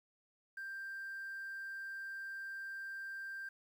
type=tone; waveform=sine; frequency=1580 Hz; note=G6; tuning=13 cents sharp; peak=-40 dBFS; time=0.57-3.49 s; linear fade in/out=5 ms; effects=tanh soft clip ceiling -40 dBFS + 11-bit